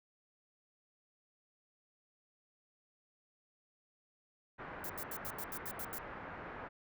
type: low-pass noise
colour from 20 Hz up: white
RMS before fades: -47 dBFS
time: 4.58-6.69 s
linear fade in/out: 20 ms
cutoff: 1700 Hz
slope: 24 dB/octave
type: noise bursts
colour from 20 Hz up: violet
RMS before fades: -43 dBFS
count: 9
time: 4.84-5.984 s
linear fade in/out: 2 ms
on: 56 ms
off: 80 ms
effects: none